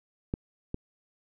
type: clicks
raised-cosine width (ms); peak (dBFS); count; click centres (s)
3; -16 / -19; 2; 0.339 / 0.744
effects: none